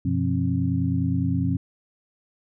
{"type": "tone cluster", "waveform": "sine", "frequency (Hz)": [94.6, 124.5, 173.8, 267.9], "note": ["F#2", "B2", "F3", "C4"], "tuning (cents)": [39, 14, -8, 41], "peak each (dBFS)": -26, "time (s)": [0.05, 1.57], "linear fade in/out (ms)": 5, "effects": []}